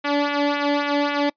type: tone with flanger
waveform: sawtooth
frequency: 288.4 Hz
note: D4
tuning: 31 cents flat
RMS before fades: -21 dBFS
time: 0.04-1.3 s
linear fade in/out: 10 ms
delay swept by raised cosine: 0.2 to 0.79 ms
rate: 3.7 Hz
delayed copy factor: -0.75
effects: noise-tail reverb RT60 0.1 s tail -25 dB re dry + resampled to 11025 Hz